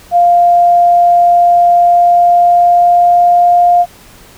sine tone with pitch glide, 698.5 to 703.4 Hz, F5 to F5, 0 to +12 cents, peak -4 dBFS, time 0.11-3.86 s, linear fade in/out 50 ms, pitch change +12 cents, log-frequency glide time 1.74-3.68 s, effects pink hiss -39 dBFS RMS until 4.37 s

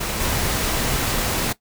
pink noise with level steps, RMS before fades -25 / -22 dBFS, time 0-1.53 s, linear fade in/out 10 ms, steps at 0.2 s, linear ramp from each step 5 ms, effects noise-tail reverb RT60 0.1 s tail -17 dB re dry

